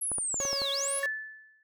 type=linear two-way sweep; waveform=sine; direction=down then up; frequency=11320 to 3230 to 11320 Hz; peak=-29 dBFS; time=0.01-1 s; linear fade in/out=10 ms; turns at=0.71 s
type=clicks; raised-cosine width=1 ms; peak=-24 dBFS; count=7; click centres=0.117 / 0.184 / 0.343 / 0.402 / 0.452 / 0.53 / 0.618 s
type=tone; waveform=sawtooth; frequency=554.4 Hz; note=C#5; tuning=in tune; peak=-30 dBFS; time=0.4-1.06 s; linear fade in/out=2 ms
type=tone with exponential decay; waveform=sine; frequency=1744 Hz; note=A6; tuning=16 cents flat; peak=-25 dBFS; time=1.03-1.63 s; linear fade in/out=2 ms; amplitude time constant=130 ms
effects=none